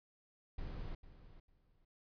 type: noise with echo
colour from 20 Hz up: brown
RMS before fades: -43 dBFS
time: 0.58-0.95 s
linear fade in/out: 5 ms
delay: 450 ms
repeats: 2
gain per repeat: -14 dB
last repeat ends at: 1.85 s
effects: resampled to 11025 Hz